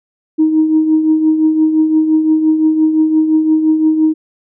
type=tone with tremolo; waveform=sine; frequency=313.7 Hz; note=D#4; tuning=14 cents sharp; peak=-5 dBFS; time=0.38-4.14 s; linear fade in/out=20 ms; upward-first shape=triangle; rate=5.8 Hz; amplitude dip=60%; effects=tanh soft clip ceiling -2 dBFS